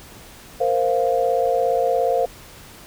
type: chord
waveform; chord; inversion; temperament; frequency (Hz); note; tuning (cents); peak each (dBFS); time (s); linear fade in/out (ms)
sine; Bb suspended second; none; equal; 466.2 / 523.3 / 698.5; Bb4 / C5 / F5; 0 / 0 / 0; -22 / -20 / -21; 0.6-2.26; 10
effects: pink hiss -43 dBFS RMS until 2.86 s